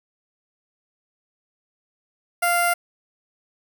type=tone with notch filter; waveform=10% pulse; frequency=696 Hz; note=F5; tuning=6 cents flat; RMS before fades=-20 dBFS; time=2.42-2.74 s; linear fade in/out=10 ms; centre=3700 Hz; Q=0.56; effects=none